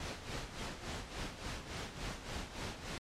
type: noise with tremolo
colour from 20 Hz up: pink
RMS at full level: -40 dBFS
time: 0-2.98 s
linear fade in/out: 2 ms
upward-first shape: sine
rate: 3.5 Hz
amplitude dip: 65%
effects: low-pass 6000 Hz 12 dB/octave + MP3 64 kbps